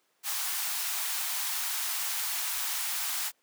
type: high-pass noise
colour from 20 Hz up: white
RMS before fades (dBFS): -32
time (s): 0.23-3.32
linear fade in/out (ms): 50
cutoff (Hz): 720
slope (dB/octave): 48
effects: pink hiss -71 dBFS RMS until 3.42 s + high-pass 400 Hz 12 dB/octave